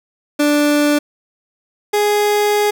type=tone pair in turn; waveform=30% pulse; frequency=293.7 / 415.4 Hz; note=D4 / G#4; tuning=0 / 0 cents; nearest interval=tritone; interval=600 cents; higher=second; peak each=-9 / -10 dBFS; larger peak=first; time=0.39-0.99 / 1.93-2.71 s; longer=second; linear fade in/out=10 ms; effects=none